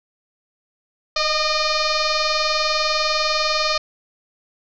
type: tone with frequency modulation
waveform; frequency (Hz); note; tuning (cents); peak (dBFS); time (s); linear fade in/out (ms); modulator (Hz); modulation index
sine; 1820; A#6; -42; -17; 1.16-3.78; 5; 610; 5.6
effects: none